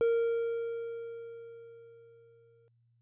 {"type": "tone with exponential decay", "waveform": "triangle", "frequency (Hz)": 463.2, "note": "A#4", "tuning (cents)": -11, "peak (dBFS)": -21, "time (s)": [0.01, 2.68], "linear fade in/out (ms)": 0, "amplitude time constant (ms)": 580, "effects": ["added 117 Hz sine -66 dBFS peak until 3.01 s", "resampled to 8000 Hz"]}